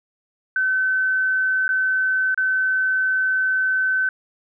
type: tone with dropouts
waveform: sine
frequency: 1525 Hz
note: G6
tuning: 48 cents flat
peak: -17 dBFS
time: 0.56-4.09 s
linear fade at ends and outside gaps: 2 ms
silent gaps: 1.68-1.69 / 2.345-2.376 s
effects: none